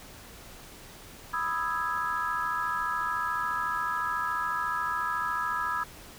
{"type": "chord", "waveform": "sine", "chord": "E major seventh", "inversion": "second", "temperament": "equal", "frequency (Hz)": [987.8, 1244.5, 1318.5, 1661.2], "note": ["B5", "D#6", "E6", "G#6"], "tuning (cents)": [0, 0, 0, 0], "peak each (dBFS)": -33, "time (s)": [1.33, 5.84], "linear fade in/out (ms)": 10, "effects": ["pink hiss -48 dBFS RMS until 6.18 s"]}